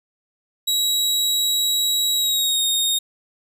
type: tone with pitch glide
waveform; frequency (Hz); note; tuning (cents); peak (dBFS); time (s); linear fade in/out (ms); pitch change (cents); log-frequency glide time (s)
sawtooth; 3865 to 3708; B7 to A#7; -38 to -10; -15; 0.67-2.99; 10; -72; 2.14-2.64
effects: none